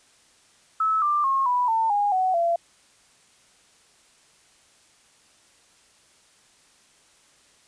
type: tone with pitch steps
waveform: sine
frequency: 1300 / 1185.2 / 1080.6 / 985.2 / 898.2 / 818.9 / 746.7 / 680.7 Hz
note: E6 / D6 / C#6 / B5 / A5 / G#5 / F#5 / F5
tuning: -24 / +15 / -44 / -5 / +35 / -25 / +16 / -45 cents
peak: -19 dBFS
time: 0.8-2.56 s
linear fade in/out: 5 ms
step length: 220 ms
effects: white hiss -58 dBFS RMS until 7.67 s + resampled to 22050 Hz